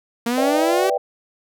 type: linear sweep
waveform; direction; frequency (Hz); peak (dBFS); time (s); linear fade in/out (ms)
sawtooth; up; 230 to 387.5; -15; 0.26-0.9; 5
type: chord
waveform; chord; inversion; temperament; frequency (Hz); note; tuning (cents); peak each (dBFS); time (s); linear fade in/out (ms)
sine; E minor seventh; second; equal; 493.9 / 587.3 / 659.3 / 784; B4 / D5 / E5 / G5; 0 / 0 / 0 / 0; -22 / -22 / -27 / -23; 0.37-0.98; 10
effects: none